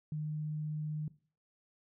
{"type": "tone", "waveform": "sine", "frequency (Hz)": 152.6, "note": "D#3", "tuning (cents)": -33, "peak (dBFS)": -34, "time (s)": [0.12, 1.08], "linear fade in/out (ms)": 2, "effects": ["noise-tail reverb RT60 0.4 s tail -18 dB re dry"]}